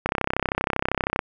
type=click train; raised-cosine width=0.5 ms; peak=-6 dBFS; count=38; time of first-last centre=0.06-1.191 s; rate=32.7 Hz; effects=none